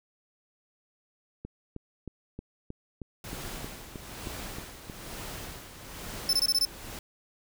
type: click train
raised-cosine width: 3 ms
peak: -25 dBFS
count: 12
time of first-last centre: 1.45-4.898 s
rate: 3.19 Hz
type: noise with tremolo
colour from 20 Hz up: pink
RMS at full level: -39 dBFS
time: 3.24-6.99 s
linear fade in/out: 2 ms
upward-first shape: sine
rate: 1.1 Hz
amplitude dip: 60%
type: tone bursts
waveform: 40% pulse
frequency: 5280 Hz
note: E8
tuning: 2 cents sharp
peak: -21 dBFS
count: 6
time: 6.29-6.651 s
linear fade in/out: 2 ms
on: 41 ms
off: 23 ms
effects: none